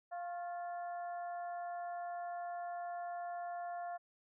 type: harmonic tone with a mistuned harmonic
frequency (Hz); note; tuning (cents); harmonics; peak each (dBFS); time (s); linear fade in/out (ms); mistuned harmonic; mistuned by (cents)
349.2; F4; 0; 2 / 3 / 4 / 5; -40 / -54 / -54 / -57; 0.11-3.98; 20; 3; +51
effects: none